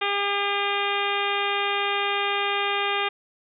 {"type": "harmonic tone", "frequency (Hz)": 403.1, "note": "G4", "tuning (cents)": 48, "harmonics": [1, 2, 3, 4, 5, 6, 7, 8, 9], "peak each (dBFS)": [-30, -29, -29, -33, -32, -30, -33, -34, -35], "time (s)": [0.01, 3.09], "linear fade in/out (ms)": 10, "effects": []}